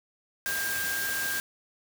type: tone in noise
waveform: sine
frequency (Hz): 1600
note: G6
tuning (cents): +35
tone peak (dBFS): -30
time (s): 0.46-1.4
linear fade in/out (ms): 0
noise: white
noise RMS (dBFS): -33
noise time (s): 0.46-1.4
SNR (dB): 0
effects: none